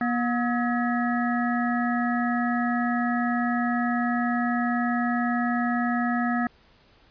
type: harmonic tone with a mistuned harmonic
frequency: 240.2 Hz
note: B3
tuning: 48 cents flat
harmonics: 1 / 3 / 5 / 7 / 8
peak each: -24 / -29 / -32 / -32 / -36 dBFS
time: 0.01-6.47 s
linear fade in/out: 2 ms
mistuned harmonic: 5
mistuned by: +110 cents
effects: pink hiss -58 dBFS RMS until 7.1 s + resampled to 11025 Hz